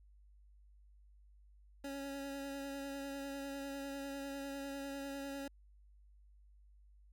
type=tone with vibrato; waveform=25% pulse; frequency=277.2 Hz; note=C#4; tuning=in tune; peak=-38 dBFS; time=1.84-5.48 s; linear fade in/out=5 ms; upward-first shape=sine; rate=10 Hz; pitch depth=18 cents each way; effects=added 50 Hz sine -60 dBFS peak until 7.12 s